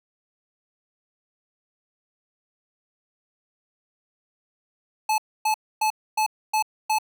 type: tone bursts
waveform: square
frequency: 864 Hz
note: A5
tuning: 32 cents flat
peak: -20 dBFS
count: 6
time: 5.09-6.986 s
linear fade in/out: 5 ms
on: 91 ms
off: 270 ms
effects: none